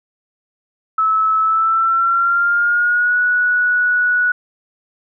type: tone with pitch glide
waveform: sine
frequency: 1301 to 1468.8 Hz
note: E6 to F#6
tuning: -23 to -13 cents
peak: -12 dBFS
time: 0.98-4.32 s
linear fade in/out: 5 ms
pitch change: +210 cents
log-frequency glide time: 1.41-3.19 s
effects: none